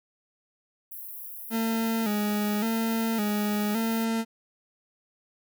white high-pass noise, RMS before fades -40 dBFS, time 0.91-4.05 s, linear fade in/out 10 ms, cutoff 11000 Hz, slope 48 dB/octave
40% pulse tone with vibrato, 217 Hz, A3, 24 cents flat, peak -24 dBFS, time 1.5-4.25 s, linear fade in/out 50 ms, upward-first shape square, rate 0.89 Hz, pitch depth 70 cents each way
effects none

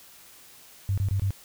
sine tone bursts, 98 Hz, G2, in tune, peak -22 dBFS, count 4, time 0.89-1.306 s, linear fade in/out 0 ms, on 86 ms, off 24 ms, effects white hiss -51 dBFS RMS until 1.44 s

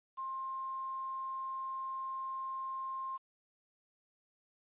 sine tone with quantisation, 1060 Hz, C6, 22 cents sharp, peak -37 dBFS, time 0.17-3.18 s, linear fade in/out 20 ms, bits 10, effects resampled to 8000 Hz

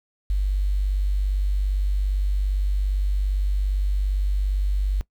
sine tone with quantisation, 48.75 Hz, G1, 9 cents flat, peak -19 dBFS, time 0.3-5.01 s, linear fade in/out 0 ms, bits 8, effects noise-tail reverb RT60 0.1 s tail -21 dB re dry

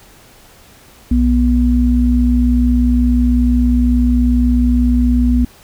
sine tone pair together, 61.12 / 244.5 Hz, B1 / B3, -17 / -17 cents, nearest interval 2 octaves, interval 2400 cents, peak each -12 dBFS, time 1.11-5.45 s, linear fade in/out 5 ms, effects pink hiss -44 dBFS RMS until 5.63 s

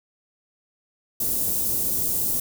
white band-stop noise, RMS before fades -24 dBFS, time 1.2-2.4 s, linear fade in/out 5 ms, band 370 to 10000 Hz, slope 12 dB/octave, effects none

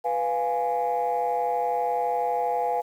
sine chord, F diminished, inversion second, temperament equal, 493.9 / 698.5 / 830.6 Hz, Cb5 / F5 / Ab5, 0 / 0 / 0 cents, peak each -27 / -26 / -25 dBFS, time 0.04-2.82 s, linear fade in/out 20 ms, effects tanh soft clip ceiling -17 dBFS + 9-bit

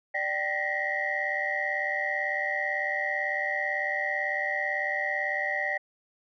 sine tone cluster, 592 / 773 / 1842 / 1920 / 2060 Hz, D5 / G5 / A#6 / B6 / C7, +14 / -24 / -21 / -49 / -28 cents, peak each -34 / -34 / -34 / -29 / -36 dBFS, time 0.14-5.78 s, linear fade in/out 10 ms, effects tanh soft clip ceiling -17 dBFS

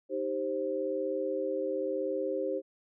sine chord, C minor, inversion first, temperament equal with one note detuned, 311.1 / 392 / 527.8 Hz, Eb4 / G4 / C5, 0 / 0 / +15 cents, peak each -37 / -34 / -32 dBFS, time 0.09-2.62 s, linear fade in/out 50 ms, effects none

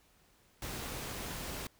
pink noise, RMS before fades -41 dBFS, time 0.62-1.67 s, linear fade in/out 2 ms, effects pink hiss -67 dBFS RMS until 1.79 s

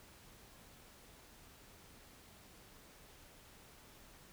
silence, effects pink hiss -60 dBFS RMS until 4.32 s

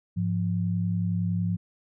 sine tone pair together, 103.82 / 174.61 Hz, G#2 / F3, 0 / 0 cents, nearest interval major sixth, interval 900 cents, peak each -27 / -26 dBFS, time 0.16-1.57 s, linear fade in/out 20 ms, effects none

